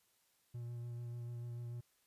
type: tone with vibrato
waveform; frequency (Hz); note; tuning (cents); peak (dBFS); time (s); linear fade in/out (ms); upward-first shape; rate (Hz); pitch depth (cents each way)
triangle; 119.5; A#2; +43; -40; 0.54-1.81; 10; sine; 6.8; 15
effects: white hiss -75 dBFS RMS until 2.06 s + resampled to 32000 Hz